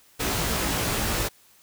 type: noise with comb filter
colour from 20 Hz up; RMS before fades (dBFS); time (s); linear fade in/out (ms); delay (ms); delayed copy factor
pink; -26; 0.19-1.29; 20; 18; +1
effects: white hiss -57 dBFS RMS until 1.62 s